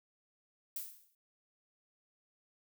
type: noise with exponential decay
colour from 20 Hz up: violet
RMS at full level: -38 dBFS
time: 0.76-1.15 s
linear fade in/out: 2 ms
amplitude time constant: 84 ms
effects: none